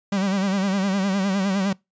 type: tone with vibrato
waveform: 45% pulse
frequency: 194.5 Hz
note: G3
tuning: 13 cents flat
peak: -20 dBFS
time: 0.12-1.73 s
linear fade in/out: 5 ms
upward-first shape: sine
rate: 9.8 Hz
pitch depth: 75 cents each way
effects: noise-tail reverb RT60 0.2 s tail -24 dB re dry + resampled to 16000 Hz